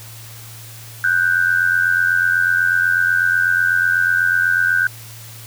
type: tone pair together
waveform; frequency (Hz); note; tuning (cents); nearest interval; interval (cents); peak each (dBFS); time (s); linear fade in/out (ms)
sine; 1480 / 1568.1; F#6 / G6; 0 / 0; minor second; 100; -16; 1.04-4.87; 2
effects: added 113 Hz sine -37 dBFS peak until 5.46 s + white hiss -39 dBFS RMS until 5.46 s